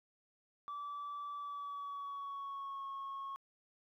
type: tone with pitch glide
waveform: sine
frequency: 1157 to 1094.6 Hz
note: D6 to C#6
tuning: -26 to -22 cents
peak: -39 dBFS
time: 0.68-3.36 s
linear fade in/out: 0 ms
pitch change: -96 cents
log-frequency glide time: 1.37-2.85 s
effects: tanh soft clip ceiling -39 dBFS + 13-bit